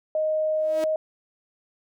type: tone with pitch glide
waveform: sine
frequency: 622.3 to 626.6 Hz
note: D#5 to D#5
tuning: 0 to +12 cents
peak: -21 dBFS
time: 0.15-0.96 s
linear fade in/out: 2 ms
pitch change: +12 cents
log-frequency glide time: 0.71-0.83 s
type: tone with exponential growth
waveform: sawtooth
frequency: 319.4 Hz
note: D#4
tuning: 45 cents sharp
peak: -24 dBFS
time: 0.53-0.84 s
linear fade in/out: 1 ms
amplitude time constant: 66 ms
effects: none